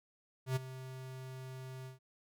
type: tone with ADSR envelope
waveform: square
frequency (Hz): 130.3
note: C3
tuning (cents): -7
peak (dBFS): -30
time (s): 0.46-1.99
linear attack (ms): 100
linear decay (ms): 18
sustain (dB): -15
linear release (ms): 130
effects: none